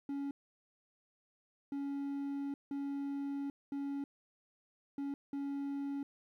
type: tone bursts at uneven times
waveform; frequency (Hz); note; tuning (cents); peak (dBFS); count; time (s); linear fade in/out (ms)
triangle; 280; C#4; +18; -34; 6; 0.09-0.31 / 1.72-2.54 / 2.71-3.5 / 3.72-4.04 / 4.98-5.14 / 5.33-6.03; 2
effects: 12-bit